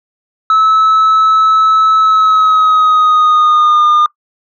sine tone with pitch glide, 1300 to 1212.9 Hz, E6 to D#6, -24 to -45 cents, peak -3 dBFS, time 0.5-4.06 s, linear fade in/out 2 ms, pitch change -121 cents, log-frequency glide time 1.99-3.85 s, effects noise-tail reverb RT60 0.1 s tail -21 dB re dry + tanh soft clip ceiling -5 dBFS

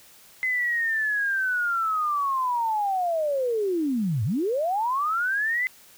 sine linear two-way sweep, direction down then up, 2049 to 97.1 to 2049 Hz, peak -22 dBFS, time 0.43-5.67 s, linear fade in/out 0 ms, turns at 4.24 s, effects white hiss -52 dBFS RMS until 5.97 s

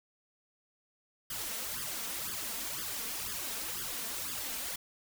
white noise with flanger, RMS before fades -38 dBFS, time 1.3-4.76 s, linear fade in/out 5 ms, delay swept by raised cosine 0.6 to 4.5 ms, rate 2 Hz, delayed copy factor +1, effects none

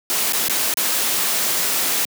white noise with dropouts, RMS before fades -20 dBFS, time 0.1-2.05 s, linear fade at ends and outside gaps 0 ms, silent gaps 0.323-0.333 / 0.483-0.496 / 0.739-0.772 s, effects high-pass 200 Hz 12 dB/octave

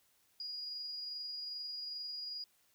sine tone with amplitude modulation, 4879 Hz, D#8, 35 cents flat, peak -39 dBFS, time 0.4-2.44 s, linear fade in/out 2 ms, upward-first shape sine, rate 22.5 Hz, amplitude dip 25%, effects white hiss -72 dBFS RMS until 2.74 s

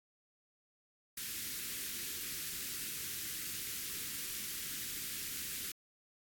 white band-stop noise, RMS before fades -41 dBFS, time 1.17-5.72 s, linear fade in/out 5 ms, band 380 to 1500 Hz, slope 24 dB/octave, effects AAC 64 kbps

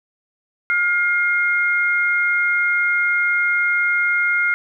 sine tone pair together, 1418 / 2128 Hz, F6 / C7, +26 / +29 cents, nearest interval perfect fifth, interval 703 cents, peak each -18 dBFS, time 0.7-4.54 s, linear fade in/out 0 ms, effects none

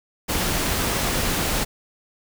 pink noise, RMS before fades -23 dBFS, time 0.28-1.65 s, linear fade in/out 20 ms, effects none

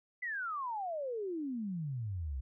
sine exponential sweep, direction down, 2035 to 61.74 Hz, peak -35 dBFS, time 0.22-2.41 s, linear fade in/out 10 ms, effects none

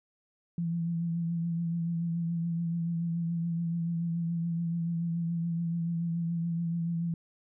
sine tone with vibrato, 168.4 Hz, E3, 37 cents sharp, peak -28 dBFS, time 0.58-7.14 s, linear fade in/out 2 ms, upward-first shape triangle, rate 7 Hz, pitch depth 35 cents each way, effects none

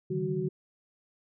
sine tone cluster, 142.9 / 156.9 / 194.1 / 372.4 Hz, D3 / D#3 / G3 / F#4, -47 / +15 / -17 / +11 cents, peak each -36 / -33 / -36 / -31 dBFS, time 0.1-0.49 s, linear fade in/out 10 ms, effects none

